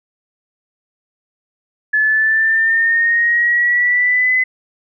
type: exponential sweep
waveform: sine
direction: up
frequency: 1718 to 2030 Hz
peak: -11 dBFS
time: 1.93-4.44 s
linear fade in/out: 10 ms
effects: none